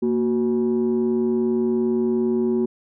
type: tone pair together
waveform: sine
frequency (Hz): 232.6 / 370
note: A#3 / F#4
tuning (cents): -4 / 0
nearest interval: minor sixth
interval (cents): 804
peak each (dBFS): -19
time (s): 0.02-2.66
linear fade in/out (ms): 10
effects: tanh soft clip ceiling -14 dBFS